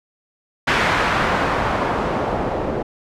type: noise with low-pass filter sweep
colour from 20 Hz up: white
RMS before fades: -20 dBFS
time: 0.67-2.83 s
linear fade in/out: 10 ms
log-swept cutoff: 2000 to 540 Hz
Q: 0.99
effects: none